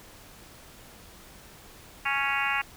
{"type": "harmonic tone", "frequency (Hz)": 277.2, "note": "C#4", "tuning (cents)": 0, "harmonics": [3, 4, 5, 6, 7, 8, 9, 10], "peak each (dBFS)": [-33, -33, -33, -33, -33, -33, -33, -33], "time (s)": [2.05, 2.62], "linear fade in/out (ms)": 10, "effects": ["pink hiss -50 dBFS RMS until 2.76 s"]}